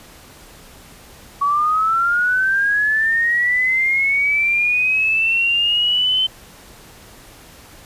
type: linear sweep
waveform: sine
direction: up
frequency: 1123 to 3080 Hz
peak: -14 dBFS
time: 1.41-6.27 s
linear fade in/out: 10 ms
effects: pink hiss -43 dBFS RMS until 7.85 s + resampled to 32000 Hz

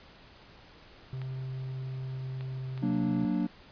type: tone with pitch glide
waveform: triangle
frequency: 130.81 to 129.76 Hz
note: C3 to C3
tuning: 0 to -14 cents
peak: -32 dBFS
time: 1.13-3.25 s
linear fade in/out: 0 ms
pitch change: -14 cents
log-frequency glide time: 2.46-3.11 s
type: clicks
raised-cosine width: 0.3 ms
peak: -30 dBFS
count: 3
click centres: 1.217 / 2.409 / 2.777 s
type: chord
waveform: triangle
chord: Gb augmented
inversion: none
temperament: equal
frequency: 185 / 233.1 / 293.7 Hz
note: Gb3 / Bb3 / D4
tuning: 0 / 0 / 0 cents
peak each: -29 dBFS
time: 2.82-3.47 s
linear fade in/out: 10 ms
effects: pink hiss -54 dBFS RMS until 3.71 s + resampled to 11025 Hz

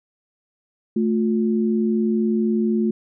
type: tone pair together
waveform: sine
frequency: 220 / 356 Hz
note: A3 / F4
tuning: 0 / +33 cents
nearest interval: minor sixth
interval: 833 cents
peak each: -18 / -23 dBFS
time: 0.96-2.91 s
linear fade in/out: 5 ms
effects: none

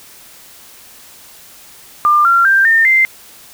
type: tone with pitch steps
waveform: sine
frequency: 1197 / 1375 / 1579.5 / 1814.3 / 2084 Hz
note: D6 / F6 / G6 / A#6 / C7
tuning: +33 / -27 / +13 / -47 / -7 cents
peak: -7 dBFS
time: 2.05-3.05 s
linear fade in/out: 0 ms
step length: 200 ms
effects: white hiss -40 dBFS RMS until 3.53 s

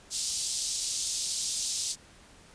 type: band-pass noise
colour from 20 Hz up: white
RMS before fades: -32 dBFS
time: 0.1-1.96 s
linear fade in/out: 50 ms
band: 4000 to 8600 Hz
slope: 24 dB/octave
effects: pink hiss -55 dBFS RMS until 2.54 s + resampled to 22050 Hz

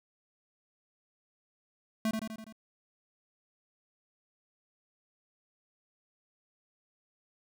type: tone with echo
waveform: square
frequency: 220.1 Hz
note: A3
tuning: 1 cent sharp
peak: -28 dBFS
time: 2.05-2.11 s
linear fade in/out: 2 ms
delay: 83 ms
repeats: 5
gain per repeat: -4 dB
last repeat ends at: 2.525 s
effects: none

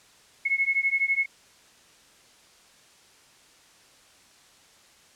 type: beating tone pair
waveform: sine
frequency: 2179 / 2191 Hz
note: C#7 / C#7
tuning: -30 / -21 cents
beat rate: 12 Hz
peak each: -25 dBFS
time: 0.45-1.26 s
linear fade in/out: 10 ms
effects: white hiss -56 dBFS RMS until 5.15 s + low-pass 8000 Hz 12 dB/octave

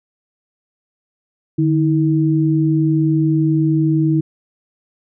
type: tone pair together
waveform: sine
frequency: 150.9 / 319.7 Hz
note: D3 / D#4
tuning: +47 / +47 cents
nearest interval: octave + minor second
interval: 1300 cents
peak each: -15 dBFS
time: 1.58-4.21 s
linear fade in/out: 10 ms
effects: none

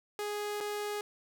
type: tone with dropouts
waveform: sawtooth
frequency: 415.3 Hz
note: G#4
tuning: in tune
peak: -30 dBFS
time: 0.19-1.01 s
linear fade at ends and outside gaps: 1 ms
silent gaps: 0.604-0.609 s
effects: none

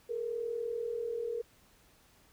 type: tone pair together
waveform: sine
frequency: 430.6 / 470.9 Hz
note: A4 / A#4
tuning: -37 / +18 cents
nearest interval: major second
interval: 155 cents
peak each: -39 / -34 dBFS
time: 0.09-1.42 s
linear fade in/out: 10 ms
effects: pink hiss -64 dBFS RMS until 2.32 s

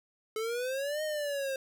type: exponential two-way sweep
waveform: square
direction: up then down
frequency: 431.3 to 622.3 to 529 Hz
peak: -32 dBFS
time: 0.36-1.56 s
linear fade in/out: 2 ms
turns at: 1.03 s
effects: none

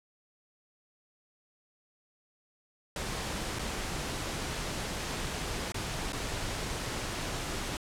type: noise with dropouts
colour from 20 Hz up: pink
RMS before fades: -35 dBFS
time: 2.96-7.77 s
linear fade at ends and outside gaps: 2 ms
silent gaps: 3.588-3.592 / 5.721-5.743 / 6.123-6.13 s
effects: low-pass 9000 Hz 12 dB/octave

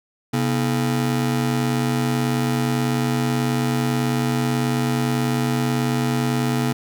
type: ring-modulated tone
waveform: 35% pulse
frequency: 187.9 Hz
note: F#3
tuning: 27 cents sharp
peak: -14 dBFS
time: 0.33-6.73 s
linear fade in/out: 10 ms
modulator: 54.8 Hz
effects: none

